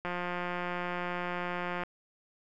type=click train; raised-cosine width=0.5 ms; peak=-20 dBFS; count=317; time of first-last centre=0.05-1.835 s; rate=177 Hz; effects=none